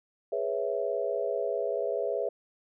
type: chord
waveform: sine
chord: C# minor seventh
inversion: second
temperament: equal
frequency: 415.3 / 493.9 / 554.4 / 659.3 Hz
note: G#4 / B4 / C#5 / E5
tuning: 0 / 0 / 0 / 0 cents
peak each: -33 dBFS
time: 0.32-2.29 s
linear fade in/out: 5 ms
effects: none